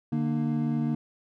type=tone cluster; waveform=triangle; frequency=147.6 / 232.9 / 300.7 Hz; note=D3 / A#3 / D4; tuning=+9 / -1 / +41 cents; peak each=-27 / -25 / -31 dBFS; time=0.12-0.95 s; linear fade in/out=5 ms; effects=none